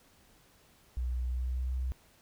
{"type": "tone with pitch glide", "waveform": "sine", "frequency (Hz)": [61.74, 63.92], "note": ["B1", "C2"], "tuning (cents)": [0, -40], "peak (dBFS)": -30, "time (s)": [0.97, 1.92], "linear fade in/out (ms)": 0, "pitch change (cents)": 60, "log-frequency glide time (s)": [1.21, 1.75], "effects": ["pink hiss -63 dBFS RMS until 2.21 s"]}